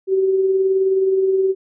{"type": "tone with tremolo", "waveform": "sine", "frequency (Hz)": 382.6, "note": "G4", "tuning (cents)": -42, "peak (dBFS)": -12, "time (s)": [0.07, 1.55], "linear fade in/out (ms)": 50, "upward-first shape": "sine", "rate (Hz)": 19, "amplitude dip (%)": 35, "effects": []}